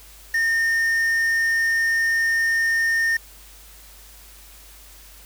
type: tone with quantisation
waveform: triangle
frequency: 1825 Hz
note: A#6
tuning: 37 cents flat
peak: -16 dBFS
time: 0.34-3.17 s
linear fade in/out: 5 ms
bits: 6
effects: added 50 Hz sine -47 dBFS peak until 5.25 s + white hiss -47 dBFS RMS until 5.25 s